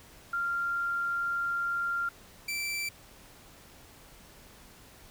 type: tone pair in turn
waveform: sine / sawtooth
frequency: 1389 / 2336 Hz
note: F6 / D7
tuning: -10 / -10 cents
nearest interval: major sixth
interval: 900 cents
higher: second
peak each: -28 dBFS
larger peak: neither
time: 0.33-2.09 / 2.48-2.89 s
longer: first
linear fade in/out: 5 ms
effects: pink hiss -54 dBFS RMS until 5.1 s